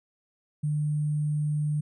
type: tone with sample-and-hold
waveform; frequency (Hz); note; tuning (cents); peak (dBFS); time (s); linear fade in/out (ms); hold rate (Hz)
sine; 150; D3; +37; -24; 0.63-1.81; 10; 8820
effects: resampled to 22050 Hz